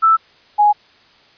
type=tone pair in turn; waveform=sine; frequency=1321 / 832.2 Hz; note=E6 / G#5; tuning=+3 / +3 cents; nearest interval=minor sixth; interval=800 cents; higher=first; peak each=-8 dBFS; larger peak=neither; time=0.02-0.17 / 0.58-0.73 s; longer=neither; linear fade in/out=20 ms; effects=white hiss -50 dBFS RMS until 1.37 s + resampled to 11025 Hz